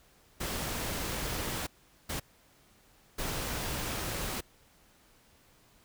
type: noise bursts at uneven times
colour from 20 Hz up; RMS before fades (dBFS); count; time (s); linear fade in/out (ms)
pink; -35; 3; 0.4-1.67 / 2.09-2.2 / 3.18-4.41; 10
effects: pink hiss -63 dBFS RMS until 5.84 s